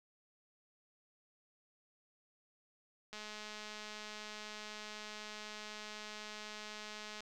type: click train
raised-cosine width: 0.2 ms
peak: -30 dBFS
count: 865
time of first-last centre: 3.13-7.205 s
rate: 212 Hz
effects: none